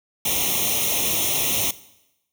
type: noise with comb filter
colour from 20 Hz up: white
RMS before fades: -22 dBFS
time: 0.25-1.71 s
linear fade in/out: 5 ms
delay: 0.32 ms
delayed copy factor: +0.95
effects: noise-tail reverb RT60 0.9 s tail -18 dB re dry + high-pass 60 Hz 12 dB/octave